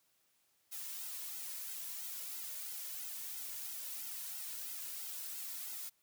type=noise with flanger; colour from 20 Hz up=blue; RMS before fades=-44 dBFS; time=0.71-5.9 s; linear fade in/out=20 ms; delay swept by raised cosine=1.7 to 2.58 ms; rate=3 Hz; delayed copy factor=-0.9; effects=white hiss -75 dBFS RMS until 6.02 s + high-pass 60 Hz 12 dB/octave